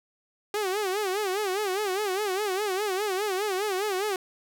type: tone with vibrato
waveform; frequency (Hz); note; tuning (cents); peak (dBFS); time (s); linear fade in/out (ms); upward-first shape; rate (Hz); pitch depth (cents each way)
sawtooth; 396.6; G4; +20; -22; 0.54-4.16; 2; sine; 4.9; 140
effects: none